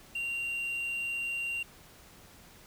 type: tone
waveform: triangle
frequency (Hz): 2765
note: F7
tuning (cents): -18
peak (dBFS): -30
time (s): 0.15-1.63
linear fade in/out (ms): 5
effects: pink hiss -55 dBFS RMS until 2.66 s